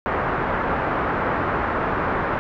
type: low-pass noise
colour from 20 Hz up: white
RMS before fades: -23 dBFS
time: 0.06-2.39 s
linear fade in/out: 0 ms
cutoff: 1500 Hz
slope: 24 dB/octave
effects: none